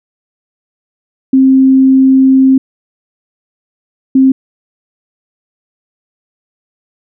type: tone bursts at uneven times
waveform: sine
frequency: 264.8 Hz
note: C4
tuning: 21 cents sharp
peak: -3 dBFS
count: 2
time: 1.33-2.58 / 4.15-4.32 s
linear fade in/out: 5 ms
effects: none